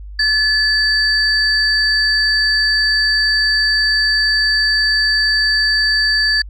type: tone pair together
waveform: sine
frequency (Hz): 1727 / 4611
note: A6 / D8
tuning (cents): -33 / -33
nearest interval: octave + perfect fourth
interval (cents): 1700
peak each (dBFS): -14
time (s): 0.19-6.42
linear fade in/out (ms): 5
effects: tanh soft clip ceiling -5 dBFS + added 50 Hz sine -29 dBFS peak until 6.49 s